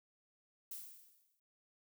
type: noise with exponential decay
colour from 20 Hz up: violet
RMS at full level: -44 dBFS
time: 0.71-1.4 s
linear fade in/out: 5 ms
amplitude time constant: 150 ms
effects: none